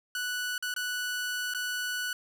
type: tone with dropouts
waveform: sawtooth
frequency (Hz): 1480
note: F#6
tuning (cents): 0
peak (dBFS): -27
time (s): 0.15-2.13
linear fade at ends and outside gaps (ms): 2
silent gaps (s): 0.58-0.625 / 0.74-0.763 / 1.538-1.547
effects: none